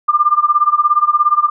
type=tone with tremolo; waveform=sine; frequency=1197 Hz; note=D6; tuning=33 cents sharp; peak=-6 dBFS; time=0.08-1.5 s; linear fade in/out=10 ms; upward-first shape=sine; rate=17 Hz; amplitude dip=90%; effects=none